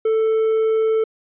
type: tone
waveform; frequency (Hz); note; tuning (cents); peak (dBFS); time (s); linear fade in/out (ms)
triangle; 441.9; A4; +7; -13; 0.05-1.04; 5
effects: resampled to 8000 Hz